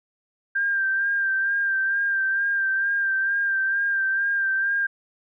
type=tone with vibrato; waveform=sine; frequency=1587 Hz; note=G6; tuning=21 cents sharp; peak=-20 dBFS; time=0.55-4.87 s; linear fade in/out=10 ms; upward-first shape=sine; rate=2.2 Hz; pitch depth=30 cents each way; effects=none